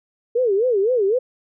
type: tone with vibrato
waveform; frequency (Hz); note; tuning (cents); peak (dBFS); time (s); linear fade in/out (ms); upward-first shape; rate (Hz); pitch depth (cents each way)
sine; 444.7; A4; +18; -15; 0.35-1.19; 10; sine; 3.9; 250
effects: none